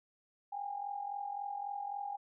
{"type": "tone with amplitude modulation", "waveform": "sine", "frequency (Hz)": 810, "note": "G#5", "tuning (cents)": -43, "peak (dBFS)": -34, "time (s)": [0.52, 2.17], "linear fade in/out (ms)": 10, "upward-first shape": "sine", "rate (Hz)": 43.7, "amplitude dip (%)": 70, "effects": []}